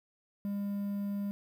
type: tone with quantisation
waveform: triangle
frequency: 201.6 Hz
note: G3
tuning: 49 cents sharp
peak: -30 dBFS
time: 0.45-1.31 s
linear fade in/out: 0 ms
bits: 10
effects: none